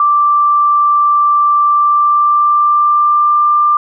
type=tone with pitch glide; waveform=sine; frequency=1174.7 to 1189 Hz; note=D6 to D6; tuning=0 to +21 cents; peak=-7 dBFS; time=0-3.77 s; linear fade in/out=2 ms; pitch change=+21 cents; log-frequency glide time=1.63-3.44 s; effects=none